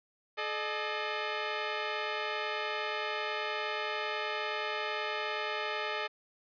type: tone pair together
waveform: 10% pulse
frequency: 428.2 / 607 Hz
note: A4 / D#5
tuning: -47 / -43 cents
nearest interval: tritone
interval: 604 cents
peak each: -27 dBFS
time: 0.37-6.08 s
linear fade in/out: 20 ms
effects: resampled to 11025 Hz